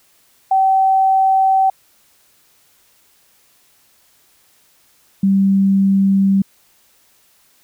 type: tone pair in turn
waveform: sine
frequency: 768 / 195.02 Hz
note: G5 / G3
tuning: -36 / -9 cents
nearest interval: 2 octaves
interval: 2373 cents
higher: first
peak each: -10 dBFS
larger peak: neither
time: 0.51-1.7 / 5.23-6.42 s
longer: neither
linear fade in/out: 5 ms
effects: white hiss -55 dBFS RMS until 7.63 s